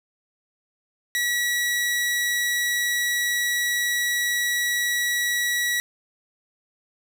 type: tone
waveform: sawtooth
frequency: 1933 Hz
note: B6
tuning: 38 cents flat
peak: -18 dBFS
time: 1.15-5.8 s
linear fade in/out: 0 ms
effects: none